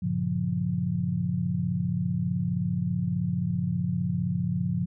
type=chord; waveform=sine; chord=G half-diminished seventh; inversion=none; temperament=just; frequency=98 / 117.6 / 141.12 / 176.4 Hz; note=G2 / Bb2 / Db3 / F3; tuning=0 / +16 / +31 / +18 cents; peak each=-33 / -33 / -31 / -27 dBFS; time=0.02-4.86 s; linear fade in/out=10 ms; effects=none